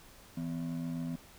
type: ring-modulated tone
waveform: triangle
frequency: 207.7 Hz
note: G#3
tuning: in tune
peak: -29 dBFS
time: 0.37-1.16 s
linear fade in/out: 5 ms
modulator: 43.8 Hz
effects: pink hiss -56 dBFS RMS until 1.38 s